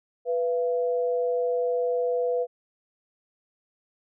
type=tone pair together; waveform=sine; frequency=493.9 / 681 Hz; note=B4 / F5; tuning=0 / -44 cents; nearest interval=tritone; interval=556 cents; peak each=-23 / -31 dBFS; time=0.25-2.47 s; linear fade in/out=50 ms; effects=none